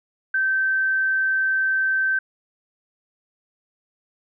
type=tone; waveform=sine; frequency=1550 Hz; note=G6; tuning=20 cents flat; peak=-18 dBFS; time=0.34-2.19 s; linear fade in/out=5 ms; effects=none